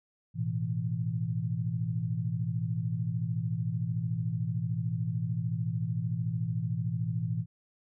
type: chord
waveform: sine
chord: A suspended second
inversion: none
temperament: equal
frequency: 110 / 123.47 / 164.81 Hz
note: A2 / B2 / E3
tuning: 0 / 0 / 0 cents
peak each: -33 dBFS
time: 0.34-7.46 s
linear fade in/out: 50 ms
effects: none